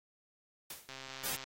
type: noise with exponential decay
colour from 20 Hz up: white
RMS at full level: -41 dBFS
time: 0.7-0.99 s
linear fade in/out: 5 ms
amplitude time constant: 62 ms
type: click train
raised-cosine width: 0.2 ms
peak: -28 dBFS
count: 74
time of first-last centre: 0.89-1.439 s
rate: 133 Hz
type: noise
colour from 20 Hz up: white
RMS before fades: -37 dBFS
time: 1.23-1.37 s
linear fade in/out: 20 ms
effects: AAC 48 kbps